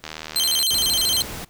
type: click train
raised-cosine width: 0.2 ms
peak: -14 dBFS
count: 47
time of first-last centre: 0.04-0.627 s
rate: 78.3 Hz
type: tone with vibrato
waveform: sawtooth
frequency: 3598 Hz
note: A7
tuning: 38 cents sharp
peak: -15 dBFS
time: 0.36-1.22 s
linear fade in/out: 0 ms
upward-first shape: square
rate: 13 Hz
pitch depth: 240 cents each way
type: noise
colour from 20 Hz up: pink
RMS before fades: -33 dBFS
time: 0.7-1.45 s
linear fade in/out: 10 ms
effects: pink hiss -57 dBFS RMS until 1.49 s